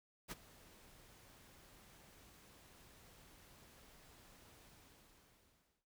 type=noise with ADSR envelope; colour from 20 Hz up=pink; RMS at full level=-44 dBFS; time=0.28-5.86 s; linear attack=36 ms; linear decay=24 ms; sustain=-19 dB; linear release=1200 ms; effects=none